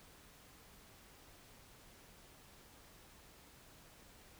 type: silence
effects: pink hiss -61 dBFS RMS until 4.39 s